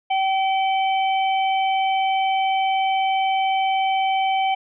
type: harmonic tone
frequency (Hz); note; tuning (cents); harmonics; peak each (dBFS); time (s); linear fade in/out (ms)
769; G5; -33; 1 / 3 / 4; -18 / -28 / -30; 0.1-4.55; 10
effects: none